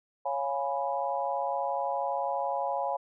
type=chord; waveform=sine; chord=C# dominant seventh; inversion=none; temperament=equal; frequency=554.4 / 698.5 / 830.6 / 987.8 Hz; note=C#5 / E#5 / G#5 / B5; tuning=0 / 0 / 0 / 0 cents; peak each=-33 / -34 / -32 / -35 dBFS; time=0.25-2.97 s; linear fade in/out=10 ms; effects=none